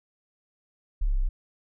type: exponential sweep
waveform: sine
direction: down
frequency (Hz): 36.63 to 30.48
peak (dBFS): -21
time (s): 1.01-1.29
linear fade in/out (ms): 10
effects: none